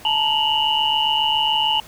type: tone cluster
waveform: sine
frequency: 870 / 917 / 2838 / 2986 Hz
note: A5 / A#5 / F7 / F#7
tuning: -20 / -29 / +27 / +15 cents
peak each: -21 / -28 / -21 / -21 dBFS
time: 0.05-1.8 s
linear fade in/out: 2 ms
effects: pink hiss -43 dBFS RMS until 1.87 s